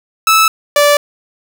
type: tone pair in turn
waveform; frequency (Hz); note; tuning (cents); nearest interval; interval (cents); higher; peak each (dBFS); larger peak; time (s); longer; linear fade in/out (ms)
sawtooth; 1309 / 581.9; E6 / D5; -13 / -16; octave + major second; 1403; first; -3; neither; 0.27-0.48 / 0.76-0.97; neither; 2
effects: none